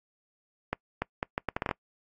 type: accelerating click train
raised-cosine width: 0.5 ms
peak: -13 dBFS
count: 10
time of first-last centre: 0.73-1.712 s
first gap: 290 ms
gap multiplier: 0.72
effects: noise-tail reverb RT60 0.1 s tail -25 dB re dry + AAC 48 kbps